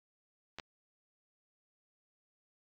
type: clicks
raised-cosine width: 0.2 ms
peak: -24 dBFS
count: 2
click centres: 0.586 / 0.598 s
effects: low-pass 5000 Hz 12 dB/octave + AAC 64 kbps